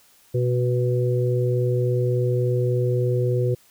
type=harmonic tone; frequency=123.47 Hz; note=B2; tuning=in tune; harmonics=1 / 3 / 4; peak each=-20 / -25 / -26 dBFS; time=0.34-3.55 s; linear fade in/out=10 ms; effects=white hiss -56 dBFS RMS until 3.7 s